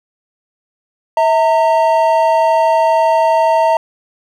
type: tone pair together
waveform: triangle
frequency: 648 / 915.6 Hz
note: E5 / A#5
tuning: -30 / -31 cents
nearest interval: tritone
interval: 599 cents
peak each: -10 dBFS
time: 1.17-3.77 s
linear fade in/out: 2 ms
effects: none